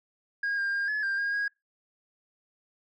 sine tone with pitch steps, 1631 / 1602 / 1611 / 1708 / 1591 / 1625 / 1643 Hz, G#6 / G6 / G6 / G#6 / G6 / G#6 / G#6, -32 / +37 / +47 / +48 / +25 / -38 / -19 cents, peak -24 dBFS, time 0.43-1.48 s, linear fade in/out 5 ms, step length 150 ms, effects noise-tail reverb RT60 0.2 s tail -25 dB re dry + tanh soft clip ceiling -25 dBFS

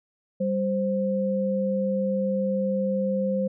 sine tone pair together, 196 / 523.3 Hz, G3 / C5, 0 / 0 cents, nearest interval octave + perfect fourth, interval 1700 cents, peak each -25 dBFS, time 0.4-3.48 s, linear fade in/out 10 ms, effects none

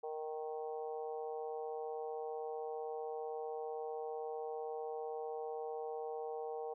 harmonic tone, 155.56 Hz, D#3, in tune, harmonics 3 / 4 / 5 / 6 / 7, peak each -41 / -50 / -45 / -55 / -59 dBFS, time 0.03-6.74 s, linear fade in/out 10 ms, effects none

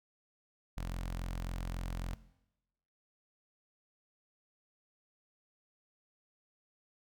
sawtooth tone with notch filter, 43.65 Hz, F1, in tune, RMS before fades -39 dBFS, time 0.77-2.14 s, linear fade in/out 0 ms, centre 390 Hz, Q 1.7, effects noise-tail reverb RT60 0.9 s tail -17 dB re dry

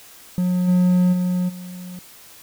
triangle tone with level steps, 180.5 Hz, F#3, 43 cents flat, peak -15 / -11 / -16 / -30 dBFS, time 0.38-1.99 s, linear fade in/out 0 ms, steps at 0.67 / 1.12 / 1.48 s, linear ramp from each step 20 ms, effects white hiss -45 dBFS RMS until 2.42 s

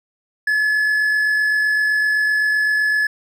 triangle tone with amplitude modulation, 1712 Hz, A6, 48 cents flat, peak -12 dBFS, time 0.47-3.07 s, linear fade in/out 5 ms, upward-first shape sine, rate 47.8 Hz, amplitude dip 25%, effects none

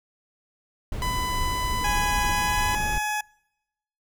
brown noise, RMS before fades -29 dBFS, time 0.92-2.98 s, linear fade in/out 2 ms
sawtooth tone, 1000 Hz, B5, 21 cents sharp, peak -23 dBFS, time 1.02-2.75 s, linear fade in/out 0 ms
20% pulse tone with pitch glide, 830.6 to 844.6 Hz, G#5 to G#5, 0 to +29 cents, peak -20 dBFS, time 1.84-3.21 s, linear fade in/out 5 ms, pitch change +29 cents, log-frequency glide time 2.29-2.91 s
effects noise-tail reverb RT60 0.9 s tail -26 dB re dry

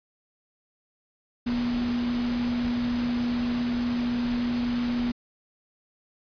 sine tone in noise, 241.5 Hz, B3, 39 cents flat, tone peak -24 dBFS, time 1.46-5.12 s, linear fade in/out 10 ms, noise pink, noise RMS -36 dBFS, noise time 1.46-5.12 s, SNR +9 dB, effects resampled to 11025 Hz

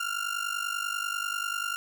30% pulse ring-modulated tone, 1396.9 Hz, F6, in tune, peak -24 dBFS, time 0-1.76 s, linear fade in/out 0 ms, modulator 25.1 Hz, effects none

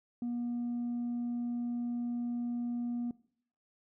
triangle tone with tanh clipping, 240 Hz, B3, 49 cents flat, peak -33 dBFS, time 0.22-3.11 s, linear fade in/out 2 ms, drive 6 dB, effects noise-tail reverb RT60 0.6 s tail -20 dB re dry

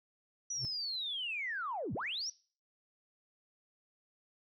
sine linear two-way sweep, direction down then up, 5920 to 82.7 to 5920 Hz, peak -35 dBFS, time 0.5-2.3 s, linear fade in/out 5 ms, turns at 1.94 s
triangle tone with exponential growth, 128.2 Hz, C3, 35 cents flat, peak -31 dBFS, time 0.54-0.65 s, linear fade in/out 0 ms, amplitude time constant 22 ms
effects noise-tail reverb RT60 0.4 s tail -21 dB re dry + tanh soft clip ceiling -27 dBFS

